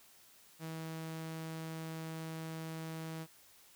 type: tone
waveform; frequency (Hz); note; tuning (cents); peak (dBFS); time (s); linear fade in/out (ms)
sawtooth; 161.1; E3; -39; -37; 0.59-3.27; 50
effects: white hiss -62 dBFS RMS until 3.75 s